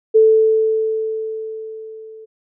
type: tone with level ramp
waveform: sine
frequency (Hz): 440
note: A4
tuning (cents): 0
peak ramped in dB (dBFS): -6 to -35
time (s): 0.14-2.26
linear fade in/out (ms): 20
effects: none